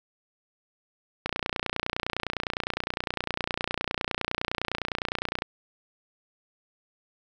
click train, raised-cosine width 0.3 ms, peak -11 dBFS, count 125, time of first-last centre 1.26-5.421 s, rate 29.8 Hz, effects none

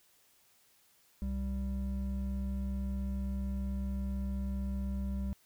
triangle tone pair together, 65.41 / 196.21 Hz, C2 / G3, 0 / +2 cents, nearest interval octave + perfect fifth, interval 1902 cents, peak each -32 / -34 dBFS, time 1.22-5.33 s, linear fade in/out 0 ms, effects white hiss -67 dBFS RMS until 5.45 s

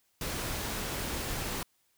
pink noise, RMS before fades -35 dBFS, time 0.21-1.63 s, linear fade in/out 2 ms, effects white hiss -72 dBFS RMS until 1.97 s

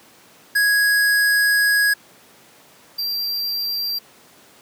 square tone pair in turn, 1661.2 / 4723 Hz, G#6 / D8, 0 / +9 cents, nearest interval octave + tritone, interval 1809 cents, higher second, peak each -15 / -22 dBFS, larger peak first, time 0.55-1.94 / 2.98-3.99 s, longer first, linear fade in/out 10 ms, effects pink hiss -49 dBFS RMS until 4.61 s + high-pass 200 Hz 12 dB/octave

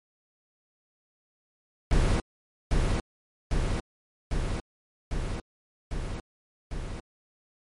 brown noise with echo, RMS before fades -22 dBFS, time 1.91-2.2 s, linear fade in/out 2 ms, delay 800 ms, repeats 6, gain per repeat -2 dB, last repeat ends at 7 s, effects MP3 48 kbps

